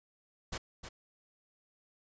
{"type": "noise with echo", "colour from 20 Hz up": "pink", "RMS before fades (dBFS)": -37, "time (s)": [0.52, 0.58], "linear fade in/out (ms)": 10, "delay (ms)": 310, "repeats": 1, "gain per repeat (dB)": -8, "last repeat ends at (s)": 0.89, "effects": ["resampled to 16000 Hz"]}